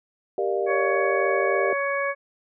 sine chord, G minor seventh, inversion none, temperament equal with one note detuned, 392 / 466.2 / 602.4 / 698.5 Hz, G4 / Bb4 / D5 / F5, 0 / 0 / +44 / 0 cents, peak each -25 / -28 / -28 / -30 dBFS, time 0.38-1.73 s, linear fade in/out 2 ms
harmonic tone, 559 Hz, C#5, 14 cents sharp, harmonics 1 / 2 / 3 / 4, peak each -26 / -29 / -29 / -30 dBFS, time 0.66-2.15 s, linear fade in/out 50 ms
effects none

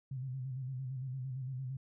sine tone with vibrato, 130.3 Hz, C3, 7 cents flat, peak -37 dBFS, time 0.11-1.77 s, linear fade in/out 5 ms, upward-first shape square, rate 8.8 Hz, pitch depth 57 cents each way, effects none

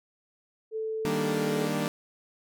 sine tone with pitch glide, 440 to 430.9 Hz, A4 to A4, 0 to -36 cents, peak -29 dBFS, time 0.71-1.69 s, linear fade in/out 50 ms, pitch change -36 cents, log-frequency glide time 1.15-1.56 s
sawtooth chord, Eb major seventh, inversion none, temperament equal, 155.56 / 196 / 233.1 / 293.7 Hz, Eb3 / G3 / Bb3 / D4, 0 / 0 / 0 / 0 cents, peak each -29 dBFS, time 1.05-1.88 s, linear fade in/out 0 ms
effects none

